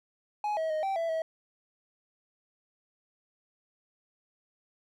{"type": "tone with pitch steps", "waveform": "triangle", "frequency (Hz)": [838, 641, 622, 777, 664, 645], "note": ["G#5", "E5", "D#5", "G5", "E5", "E5"], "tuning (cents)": [15, -49, -1, -16, 12, -38], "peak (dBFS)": -26, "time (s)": [0.44, 1.22], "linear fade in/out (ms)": 2, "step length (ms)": 130, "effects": []}